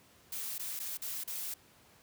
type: noise with dropouts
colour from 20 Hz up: blue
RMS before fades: -39 dBFS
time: 0.32-1.54 s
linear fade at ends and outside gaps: 5 ms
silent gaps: 0.582-0.594 / 0.793-0.799 / 0.973-1.018 / 1.238-1.275 s
effects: pink hiss -62 dBFS RMS until 2.02 s + high-pass 80 Hz 12 dB/octave